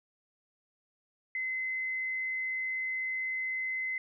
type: tone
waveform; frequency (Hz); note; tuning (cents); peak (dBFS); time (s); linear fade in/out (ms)
sine; 2049; C7; -37; -31; 1.35-3.98; 2
effects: none